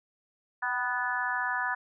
harmonic tone with a mistuned harmonic, 246.9 Hz, B3, in tune, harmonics 3 / 4 / 5 / 6 / 7, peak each -37 / -33 / -38 / -33 / -32 dBFS, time 0.62-1.75 s, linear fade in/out 10 ms, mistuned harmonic 3, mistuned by +37 cents, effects none

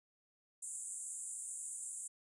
pink band-pass noise, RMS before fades -45 dBFS, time 0.62-2.08 s, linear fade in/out 10 ms, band 7200 to 10000 Hz, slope 96 dB/octave, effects resampled to 24000 Hz

